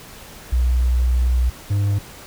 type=tone pair in turn; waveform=sine / triangle; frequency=61.74 / 100.84 Hz; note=B1 / G2; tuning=0 / +49 cents; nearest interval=minor sixth; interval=849 cents; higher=second; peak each=-14 dBFS; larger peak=neither; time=0.52-1.5 / 1.7-1.99 s; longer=first; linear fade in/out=10 ms; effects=pink hiss -40 dBFS RMS until 2.26 s